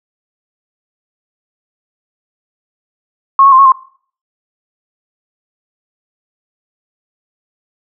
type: tone with pitch steps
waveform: sine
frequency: 1089 / 1103 / 1047 / 1097 / 1052 Hz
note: C#6 / C#6 / C6 / C#6 / C6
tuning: -31 / -9 / +1 / -18 / +9 cents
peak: -3 dBFS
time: 3.39-3.72 s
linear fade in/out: 2 ms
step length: 66 ms
effects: noise-tail reverb RT60 0.5 s tail -21 dB re dry